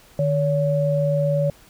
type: tone pair together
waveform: sine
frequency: 151.27 / 567 Hz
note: D#3 / C#5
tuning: -48 / +39 cents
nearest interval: octave + major seventh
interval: 2287 cents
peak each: -20 dBFS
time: 0.19-1.5 s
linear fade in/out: 2 ms
effects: pink hiss -51 dBFS RMS until 1.69 s